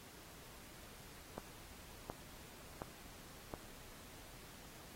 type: click train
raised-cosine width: 1 ms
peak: -28 dBFS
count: 4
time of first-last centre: 1.38-3.538 s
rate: 1.39 Hz
effects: pink hiss -57 dBFS RMS until 4.95 s + AAC 48 kbps